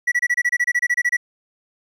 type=tone bursts; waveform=triangle; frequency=1943 Hz; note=B6; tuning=29 cents flat; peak=-13 dBFS; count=15; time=0.07-1.169 s; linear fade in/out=10 ms; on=49 ms; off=26 ms; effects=none